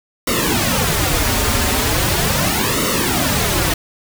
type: noise with flanger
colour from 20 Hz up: pink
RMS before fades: -17 dBFS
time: 0.27-3.74 s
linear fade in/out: 5 ms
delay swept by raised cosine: 1.2 to 6.2 ms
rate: 0.39 Hz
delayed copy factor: -0.85
effects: none